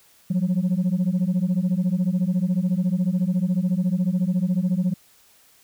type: beating tone pair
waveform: sine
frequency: 175 / 189 Hz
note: F3 / F#3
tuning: +4 / +37 cents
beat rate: 14 Hz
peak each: -20 dBFS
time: 0.3-4.94 s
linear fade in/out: 10 ms
effects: tanh soft clip ceiling -16 dBFS + white hiss -56 dBFS RMS until 5.63 s